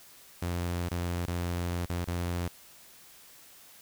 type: tone with dropouts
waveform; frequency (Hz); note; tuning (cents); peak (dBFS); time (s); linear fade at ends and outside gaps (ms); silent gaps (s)
sawtooth; 87.31; F2; 0; -26; 0.42-2.48; 5; 0.888-0.913 / 1.26-1.278 / 1.858-1.896 / 2.045-2.074
effects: white hiss -54 dBFS RMS until 3.81 s